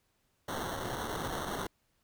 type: noise with sample-and-hold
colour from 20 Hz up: white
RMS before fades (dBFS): -37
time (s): 0.48-1.67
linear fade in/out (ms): 5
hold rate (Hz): 2450
effects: pink hiss -75 dBFS RMS until 2.03 s